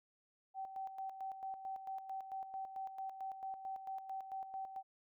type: tone with tremolo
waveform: sine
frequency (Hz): 770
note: G5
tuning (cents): -31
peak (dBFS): -40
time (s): 0.54-4.83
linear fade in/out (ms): 50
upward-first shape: square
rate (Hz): 4.5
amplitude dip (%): 60
effects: none